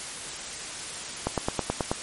click train, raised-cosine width 1 ms, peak -10 dBFS, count 7, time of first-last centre 1.27-1.915 s, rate 9.3 Hz, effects white hiss -36 dBFS RMS until 2.02 s + MP3 48 kbps

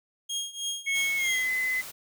25% pulse tone with tremolo, 3254 Hz, G#7, 36 cents flat, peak -24 dBFS, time 0.29-1.48 s, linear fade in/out 10 ms, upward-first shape triangle, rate 3.2 Hz, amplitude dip 90%
sine tone with pitch glide, 2200 to 2029 Hz, C#7 to B6, -14 to +46 cents, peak -25 dBFS, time 0.86-1.82 s, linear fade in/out 20 ms, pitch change -140 cents, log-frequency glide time 1.16-1.36 s
white noise, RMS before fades -41 dBFS, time 0.94-1.92 s, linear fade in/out 20 ms
effects none

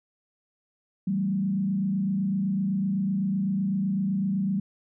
sine tone with frequency modulation, 193.8 Hz, G3, 20 cents flat, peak -23 dBFS, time 1.07-4.6 s, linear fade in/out 5 ms, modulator 27.9 Hz, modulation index 0.75, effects none

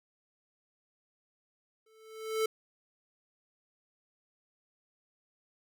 square tone with exponential growth, 440 Hz, A4, in tune, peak -26 dBFS, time 1.86-2.46 s, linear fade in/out 5 ms, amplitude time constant 130 ms, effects none

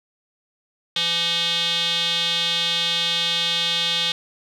square tone with band-pass filter, 170 Hz, F3, 46 cents flat, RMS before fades -22 dBFS, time 0.96-4.12 s, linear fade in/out 2 ms, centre 3500 Hz, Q 5.9, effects none

